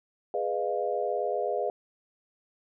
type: chord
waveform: sine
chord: F half-diminished seventh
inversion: first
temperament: equal with one note detuned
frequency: 415.3 / 493.9 / 610.9 / 698.5 Hz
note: Ab4 / Cb5 / Eb5 / F5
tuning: 0 / 0 / -32 / 0 cents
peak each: -32 dBFS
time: 0.34-1.7 s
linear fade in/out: 2 ms
effects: none